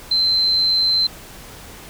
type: tone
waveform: sine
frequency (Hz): 4094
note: C8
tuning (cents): -38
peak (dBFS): -14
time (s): 0.11-1.07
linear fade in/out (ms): 5
effects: added 50 Hz sine -49 dBFS peak until 1.89 s + pink hiss -39 dBFS RMS until 1.89 s